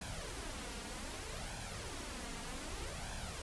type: noise with flanger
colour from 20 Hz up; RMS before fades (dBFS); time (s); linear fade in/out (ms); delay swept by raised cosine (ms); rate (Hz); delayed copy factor
pink; -44; 0.01-3.42; 5; 1.2 to 4.3; 0.64; +0.55
effects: resampled to 24000 Hz